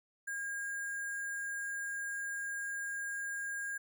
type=tone with sample-and-hold; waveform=sine; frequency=1622 Hz; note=G#6; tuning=41 cents flat; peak=-36 dBFS; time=0.27-3.78 s; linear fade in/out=10 ms; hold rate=8820 Hz; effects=none